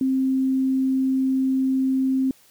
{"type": "tone", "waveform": "sine", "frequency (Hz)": 263.8, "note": "C4", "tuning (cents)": 14, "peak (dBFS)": -18, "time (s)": [0.01, 2.31], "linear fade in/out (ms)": 2, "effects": ["white hiss -55 dBFS RMS until 2.5 s"]}